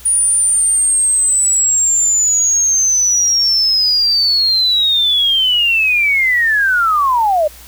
sine linear sweep, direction down, 9610 to 582 Hz, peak -10 dBFS, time 0.05-7.48 s, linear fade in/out 10 ms, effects added 60 Hz sine -40 dBFS peak until 7.67 s + white hiss -39 dBFS RMS until 7.67 s

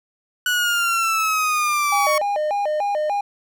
30% pulse exponential sweep, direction down, 1479 to 1108.7 Hz, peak -15 dBFS, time 0.46-2.18 s, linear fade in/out 2 ms
triangle tone with vibrato, 703 Hz, F5, 11 cents sharp, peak -17 dBFS, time 1.92-3.21 s, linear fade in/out 5 ms, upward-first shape square, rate 3.4 Hz, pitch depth 250 cents each way
effects none

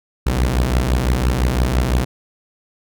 sawtooth beating tone pair, 60 / 65.9 Hz, B1 / C2, -49 / +13 cents, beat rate 5.9 Hz, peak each -13 / -15 dBFS, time 0.26-2.05 s, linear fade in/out 10 ms, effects none

